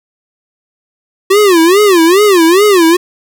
square tone with vibrato, 370 Hz, F#4, in tune, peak -5 dBFS, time 1.3-2.97 s, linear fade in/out 10 ms, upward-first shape sine, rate 2.4 Hz, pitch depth 230 cents each way, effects none

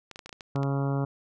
clicks, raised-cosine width 0.2 ms, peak -24 dBFS, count 9, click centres 0.113 / 0.159 / 0.192 / 0.26 / 0.293 / 0.328 / 0.408 / 0.56 / 0.632 s
harmonic tone, 138.59 Hz, C#3, in tune, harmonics 1 / 2 / 3 / 4 / 5 / 6 / 7 / 8 / 9 / 10, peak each -26 / -32 / -36 / -38 / -40 / -42 / -43 / -44 / -45 / -46 dBFS, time 0.55-1.05 s, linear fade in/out 5 ms
effects none

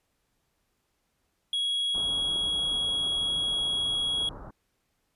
triangle tone, 3322 Hz, G#7, in tune, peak -24 dBFS, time 1.53-4.29 s, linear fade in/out 2 ms
pink low-pass noise, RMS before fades -43 dBFS, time 1.94-4.51 s, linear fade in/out 10 ms, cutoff 1400 Hz, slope 48 dB/octave
clicks, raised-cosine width 2 ms, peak -29 dBFS, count 2, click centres 1.98 / 2.36 s
effects pink hiss -75 dBFS RMS until 5.15 s + resampled to 32000 Hz

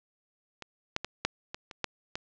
clicks, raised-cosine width 0.2 ms, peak -23 / -11 / -16 / -8 / -19 / -25 / -11 / -16 dBFS, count 8, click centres 0.623 / 0.964 / 1.046 / 1.25 / 1.545 / 1.712 / 1.843 / 2.155 s, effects low-pass 6000 Hz 12 dB/octave

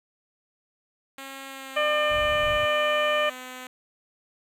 5% pulse tone with pitch glide, 270.9 to 254.2 Hz, C#4 to C4, -40 to -50 cents, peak -26 dBFS, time 1.18-3.67 s, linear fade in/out 2 ms, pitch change -110 cents, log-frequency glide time 1.47-2.55 s
harmonic tone, 600 Hz, D5, 37 cents sharp, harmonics 1 / 2 / 3 / 4 / 5, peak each -24 / -27 / -29 / -30 / -31 dBFS, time 1.76-3.3 s, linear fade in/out 10 ms
white low-pass noise, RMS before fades -38 dBFS, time 2.09-2.67 s, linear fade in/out 20 ms, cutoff 110 Hz, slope 24 dB/octave
effects none

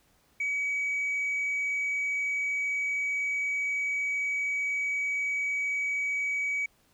sine tone with frequency modulation, 2271 Hz, C#7, 41 cents sharp, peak -25 dBFS, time 0.4-6.66 s, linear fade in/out 5 ms, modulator 28.7 Hz, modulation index 0.29, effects tanh soft clip ceiling -25 dBFS + pink hiss -66 dBFS RMS until 6.93 s

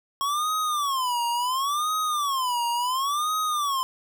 square tone with vibrato, 1091 Hz, C#6, 28 cents flat, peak -24 dBFS, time 0.21-3.83 s, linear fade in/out 0 ms, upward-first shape sine, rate 0.71 Hz, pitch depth 250 cents each way, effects none

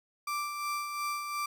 35% pulse tone with tremolo, 1174.7 Hz, D6, in tune, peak -29 dBFS, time 0.27-1.46 s, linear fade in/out 5 ms, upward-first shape sine, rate 2.8 Hz, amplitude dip 45%, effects none

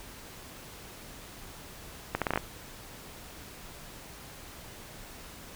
accelerating click train, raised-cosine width 0.5 ms, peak -12 dBFS, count 7, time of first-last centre 2.15-2.375 s, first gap 67 ms, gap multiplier 0.76, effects pink hiss -47 dBFS RMS until 5.55 s

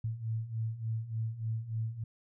sine beating tone pair, 110 / 113.4 Hz, A2 / A#2, 0 / -47 cents, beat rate 3.4 Hz, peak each -38 / -34 dBFS, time 0.04-2.04 s, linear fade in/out 5 ms, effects none

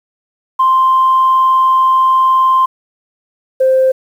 sine tone pair in turn, 1046.5 / 523.2 Hz, C6 / C5, 0 / 0 cents, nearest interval octave, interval 1200 cents, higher first, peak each -6 dBFS, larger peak neither, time 0.59-2.66 / 3.6-3.92 s, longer first, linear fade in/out 10 ms, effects tanh soft clip ceiling -3 dBFS + 7-bit

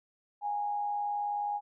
sine tone with amplitude modulation, 824 Hz, G#5, 14 cents flat, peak -28 dBFS, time 0.41-1.61 s, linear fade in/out 50 ms, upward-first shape sine, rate 99.3 Hz, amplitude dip 40%, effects none

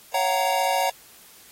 square chord, Gb major seventh, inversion second, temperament equal with one note detuned, 554.4 / 698.5 / 752.9 / 932.3 Hz, Db5 / F5 / Gb5 / Bb5, 0 / 0 / +30 / 0 cents, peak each -28 / -29 / -25 / -26 dBFS, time 0.14-0.9 s, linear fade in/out 5 ms, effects white hiss -50 dBFS RMS until 1.51 s + AAC 48 kbps

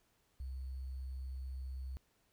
sine tone with sample-and-hold, 65.41 Hz, C2, in tune, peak -40 dBFS, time 0.4-1.97 s, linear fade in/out 0 ms, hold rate 4410 Hz, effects pink hiss -75 dBFS RMS until 2.32 s

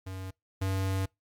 square tone pair in turn, 94.4 / 95.72 Hz, F#2 / G2, +35 / -41 cents, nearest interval unison, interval 24 cents, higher second, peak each -37 / -28 dBFS, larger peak second, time 0.06-0.31 / 0.61-1.06 s, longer second, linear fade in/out 10 ms, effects noise-tail reverb RT60 0.2 s tail -26 dB re dry + MP3 96 kbps

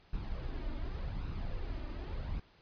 brown noise with flanger, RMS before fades -38 dBFS, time 0.13-2.4 s, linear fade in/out 5 ms, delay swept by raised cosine 0.75 to 3.35 ms, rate 0.87 Hz, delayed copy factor +0.55, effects pink hiss -64 dBFS RMS until 2.61 s + resampled to 11025 Hz

